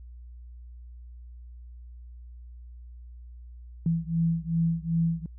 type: beating tone pair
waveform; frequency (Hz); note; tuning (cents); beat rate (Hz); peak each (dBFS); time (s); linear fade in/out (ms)
sine; 164.81 / 167.41; E3 / E3; 0 / +27; 2.6; -26 / -27; 3.86-5.26; 2
effects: added 60 Hz sine -42 dBFS peak until 5.38 s